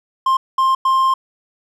triangle tone bursts at uneven times, 1056 Hz, C6, 16 cents sharp, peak -10 dBFS, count 3, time 0.26-0.37 / 0.58-0.75 / 0.85-1.14 s, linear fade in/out 5 ms, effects none

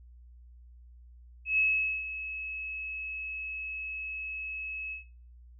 sine tone with ADSR envelope, 2580 Hz, E7, 38 cents flat, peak -22 dBFS, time 1.45-5.04 s, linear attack 130 ms, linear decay 450 ms, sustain -13 dB, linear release 120 ms, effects noise-tail reverb RT60 0.5 s tail -21 dB re dry + added 60 Hz sine -50 dBFS peak until 5.59 s

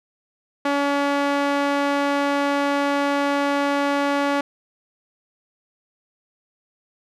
sawtooth tone with band-pass filter, 283.5 Hz, C#4, 39 cents sharp, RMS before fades -21 dBFS, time 0.65-4.41 s, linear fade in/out 5 ms, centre 1000 Hz, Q 0.58, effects none

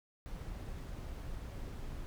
brown noise, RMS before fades -43 dBFS, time 0.26-2.06 s, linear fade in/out 0 ms, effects none

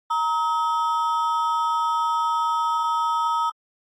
triangle ring-modulated tone, 1105 Hz, C#6, 6 cents flat, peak -15 dBFS, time 0.1-3.5 s, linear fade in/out 10 ms, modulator 172 Hz, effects AAC 48 kbps

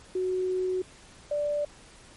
sine tone pair in turn, 370 / 587.3 Hz, F#4 / D5, 0 / 0 cents, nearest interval minor sixth, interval 800 cents, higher second, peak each -25 / -25 dBFS, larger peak neither, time 0.15-0.82 / 1.31-1.65 s, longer first, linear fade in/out 5 ms, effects pink hiss -52 dBFS RMS until 2.16 s + MP3 48 kbps

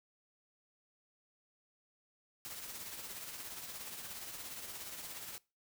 white noise with tremolo, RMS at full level -44 dBFS, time 2.45-5.38 s, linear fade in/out 0 ms, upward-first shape triangle, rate 17 Hz, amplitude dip 50%, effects noise-tail reverb RT60 0.3 s tail -23 dB re dry

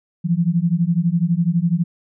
sine beating tone pair, 164.81 / 176.81 Hz, E3 / F3, 0 / +22 cents, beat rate 12 Hz, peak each -18 dBFS, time 0.24-1.84 s, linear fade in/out 20 ms, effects none

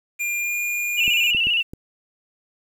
square tone with pitch glide, 2400 to 2422 Hz, D7 to D#7, +37 to -47 cents, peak -23 dBFS, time 0.19-1.32 s, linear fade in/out 20 ms, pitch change +16 cents, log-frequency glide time 0.39-0.55 s
sine tone with vibrato, 2794 Hz, F7, in tune, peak -17 dBFS, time 0.97-1.63 s, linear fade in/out 20 ms, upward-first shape square, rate 15 Hz, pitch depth 60 cents each way
clicks, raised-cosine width 3 ms, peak -21 dBFS, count 4, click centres 1.079 / 1.348 / 1.47 / 1.735 s
effects 8-bit

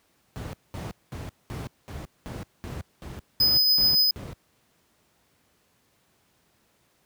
brown noise bursts, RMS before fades -31 dBFS, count 11, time 0.36-4.33 s, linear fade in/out 0 ms, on 170 ms, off 210 ms
square tone with tremolo, 5020 Hz, D#8, 15 cents sharp, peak -17 dBFS, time 3.4-4.11 s, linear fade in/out 5 ms, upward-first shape triangle, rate 7.1 Hz, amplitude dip 30%
effects pink hiss -66 dBFS RMS until 7.05 s + high-pass 80 Hz 12 dB/octave

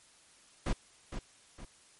brown noise with echo, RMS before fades -30 dBFS, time 0.66-0.73 s, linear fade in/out 5 ms, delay 460 ms, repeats 2, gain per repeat -8 dB, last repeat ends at 1.65 s, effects white hiss -61 dBFS RMS until 1.99 s + MP3 48 kbps

